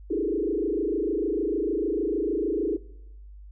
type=tone with frequency modulation; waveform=sine; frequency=370.9 Hz; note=F#4; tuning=4 cents sharp; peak=-23 dBFS; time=0.1-2.77 s; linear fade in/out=10 ms; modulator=26.6 Hz; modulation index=2.8; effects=noise-tail reverb RT60 0.9 s tail -20 dB re dry + added 50 Hz sine -42 dBFS peak until 3.51 s